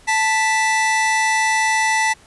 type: tone pair together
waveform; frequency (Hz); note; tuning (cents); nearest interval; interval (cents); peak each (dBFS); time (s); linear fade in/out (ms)
45% pulse; 880 / 1973.9; A5 / B6; 0 / -1; octave + major second; 1399; -18; 0.07-2.14; 20
effects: pink hiss -49 dBFS RMS until 2.26 s + resampled to 24000 Hz